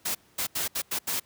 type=noise bursts at uneven times; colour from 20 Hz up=white; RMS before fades=-29 dBFS; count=6; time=0.05-0.15 / 0.38-0.47 / 0.55-0.68 / 0.75-0.82 / 0.91-0.99 / 1.07-1.2 s; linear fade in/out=10 ms; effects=pink hiss -61 dBFS RMS until 1.25 s + high-pass 80 Hz 12 dB/octave